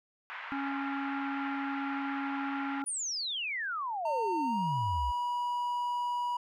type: band-pass noise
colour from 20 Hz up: pink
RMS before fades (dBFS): -42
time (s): 0.3-2.82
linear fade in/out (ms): 0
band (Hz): 1000 to 2300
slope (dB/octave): 24
type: harmonic tone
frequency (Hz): 276.6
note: C#4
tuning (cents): -4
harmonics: 1 / 3 / 5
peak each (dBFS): -34 / -39 / -41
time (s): 0.52-2.84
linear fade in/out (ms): 0
type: exponential sweep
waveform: sine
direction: down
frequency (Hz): 9956 to 58.6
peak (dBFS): -32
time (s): 2.86-5.12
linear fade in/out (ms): 20
type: tone with pitch glide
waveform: triangle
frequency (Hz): 911 to 970.8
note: A#5 to B5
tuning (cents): -40 to -30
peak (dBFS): -28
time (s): 4.05-6.37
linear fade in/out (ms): 5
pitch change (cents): +110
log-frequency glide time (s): 4.42-4.76
effects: none